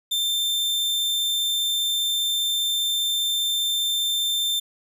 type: tone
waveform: 40% pulse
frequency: 3575 Hz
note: A7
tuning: 27 cents sharp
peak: -20 dBFS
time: 0.11-4.6 s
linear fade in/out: 10 ms
effects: none